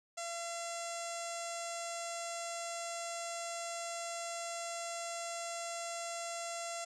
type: tone with low-pass filter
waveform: sawtooth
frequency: 680 Hz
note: F5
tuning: 46 cents flat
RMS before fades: -41 dBFS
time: 0.17-6.85 s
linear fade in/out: 10 ms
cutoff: 7500 Hz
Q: 5
effects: none